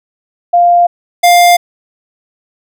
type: tone pair in turn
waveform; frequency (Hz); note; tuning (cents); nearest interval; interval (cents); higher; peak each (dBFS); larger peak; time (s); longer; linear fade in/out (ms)
sine / square; 698.5 / 701.7; F5 / F5; 0 / +8; unison; 8; second; -4; neither; 0.53-0.87 / 1.23-1.57; neither; 10
effects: none